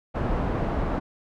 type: low-pass noise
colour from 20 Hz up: pink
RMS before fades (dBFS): -26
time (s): 0.14-1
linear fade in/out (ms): 20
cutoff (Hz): 1000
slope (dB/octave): 12
effects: none